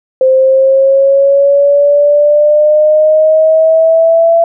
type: exponential sweep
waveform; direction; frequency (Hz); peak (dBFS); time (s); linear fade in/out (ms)
sine; up; 520 to 673; -4; 0.21-4.44; 2
effects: none